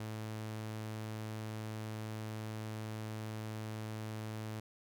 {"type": "tone", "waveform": "sawtooth", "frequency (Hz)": 108.9, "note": "A2", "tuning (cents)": -17, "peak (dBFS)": -36, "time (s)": [0, 4.6], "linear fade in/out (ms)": 5, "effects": []}